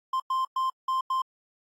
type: tone bursts at uneven times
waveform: triangle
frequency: 1046.5 Hz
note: C6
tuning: in tune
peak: -22 dBFS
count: 5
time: 0.13-0.2 / 0.3-0.45 / 0.56-0.7 / 0.88-1.01 / 1.1-1.22 s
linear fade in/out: 5 ms
effects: AAC 48 kbps